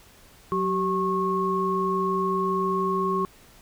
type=tone cluster; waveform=sine; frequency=185.1 / 383.4 / 1091 Hz; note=F#3 / G4 / C#6; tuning=+1 / -38 / -28 cents; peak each=-29 / -26 / -25 dBFS; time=0.52-3.25 s; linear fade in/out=0 ms; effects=pink hiss -53 dBFS RMS until 3.61 s